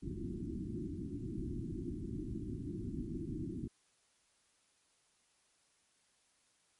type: low-pass noise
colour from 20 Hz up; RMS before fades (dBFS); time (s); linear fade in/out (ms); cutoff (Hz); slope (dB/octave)
white; -41; 0.02-3.68; 10; 360; 96
effects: white hiss -73 dBFS RMS until 6.79 s + MP3 48 kbps